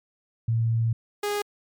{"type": "tone pair in turn", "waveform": ["sine", "sawtooth"], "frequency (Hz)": [114.3, 412.1], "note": ["A#2", "G#4"], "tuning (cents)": [-34, -13], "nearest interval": "octave + minor seventh", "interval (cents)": 2221, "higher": "second", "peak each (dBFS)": [-20, -21], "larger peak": "first", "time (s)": [[0.48, 0.93], [1.23, 1.42]], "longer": "first", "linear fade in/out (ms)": 5, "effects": ["MP3 96 kbps"]}